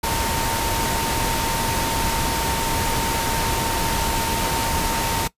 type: tone in noise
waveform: sine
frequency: 913 Hz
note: A#5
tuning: 36 cents flat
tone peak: -25 dBFS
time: 0.03-5.28 s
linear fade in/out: 10 ms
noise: pink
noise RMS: -23 dBFS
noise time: 0.03-5.28 s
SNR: -5 dB
effects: noise-tail reverb RT60 0.1 s tail -19 dB re dry + resampled to 32000 Hz